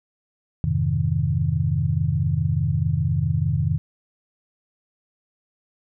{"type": "chord", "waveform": "sine", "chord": "F minor seventh", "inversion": "none", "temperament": "equal", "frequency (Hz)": [87.31, 103.83, 130.81, 155.56], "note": ["F2", "Ab2", "C3", "Eb3"], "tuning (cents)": [0, 0, 0, 0], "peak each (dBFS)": [-25, -26, -24, -23], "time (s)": [0.64, 3.78], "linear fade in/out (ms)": 0, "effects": []}